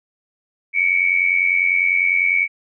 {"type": "tone pair together", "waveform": "sine", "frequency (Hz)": [2217, 2307], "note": ["C#7", "D7"], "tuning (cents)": [0, -31], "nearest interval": "minor second", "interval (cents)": 69, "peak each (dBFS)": -17, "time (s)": [0.73, 2.48], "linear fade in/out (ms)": 50, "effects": []}